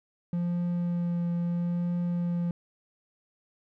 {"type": "tone with vibrato", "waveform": "triangle", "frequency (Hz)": 173.5, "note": "F3", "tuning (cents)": -11, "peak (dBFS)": -24, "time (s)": [0.33, 2.51], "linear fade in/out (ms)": 2, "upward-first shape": "triangle", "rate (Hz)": 0.76, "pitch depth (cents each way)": 14, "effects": []}